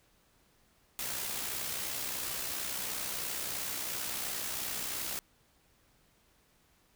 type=noise with amplitude modulation; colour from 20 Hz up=white; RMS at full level=-35 dBFS; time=0.99-5.19 s; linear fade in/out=0 ms; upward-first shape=sine; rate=62.9 Hz; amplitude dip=40%; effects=pink hiss -68 dBFS RMS until 6.95 s